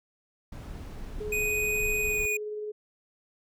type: noise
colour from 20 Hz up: brown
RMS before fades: -38 dBFS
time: 0.52-2.26 s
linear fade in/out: 5 ms
type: tone with tremolo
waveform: sine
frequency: 422.7 Hz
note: G#4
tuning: 31 cents sharp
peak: -31 dBFS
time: 1.2-2.72 s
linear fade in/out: 10 ms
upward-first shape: triangle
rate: 19 Hz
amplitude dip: 30%
type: tone with pitch glide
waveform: square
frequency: 2489 to 2465 Hz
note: D#7 to D#7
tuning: 0 to -17 cents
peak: -27 dBFS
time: 1.32-2.37 s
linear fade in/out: 5 ms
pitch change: -17 cents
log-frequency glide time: 2.02-2.24 s
effects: none